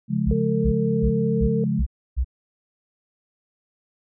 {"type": "chord", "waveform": "sine", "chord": "Db major", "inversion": "none", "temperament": "equal with one note detuned", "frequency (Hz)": [138.59, 174.61, 211], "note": ["Db3", "F3", "Ab3"], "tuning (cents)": [0, 0, 28], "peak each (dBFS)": [-25, -25, -23], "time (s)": [0.08, 1.84], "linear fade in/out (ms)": 50}
{"type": "tone bursts", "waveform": "sine", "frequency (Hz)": 63, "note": "B1", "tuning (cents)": 35, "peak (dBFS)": -18, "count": 6, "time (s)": [0.26, 2.246], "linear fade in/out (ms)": 20, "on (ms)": 81, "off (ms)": 300}
{"type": "tone", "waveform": "sine", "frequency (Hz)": 452.3, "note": "A4", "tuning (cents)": 48, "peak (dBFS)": -24, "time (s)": [0.31, 1.64], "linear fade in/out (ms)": 2}
{"effects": []}